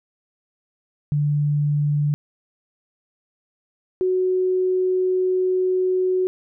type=tone pair in turn; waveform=sine; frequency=146.83 / 370 Hz; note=D3 / F#4; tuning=0 / 0 cents; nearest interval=octave + major third; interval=1600 cents; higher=second; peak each=-17 dBFS; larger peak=neither; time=1.12-2.14 / 4.01-6.27 s; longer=second; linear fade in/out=0 ms; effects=none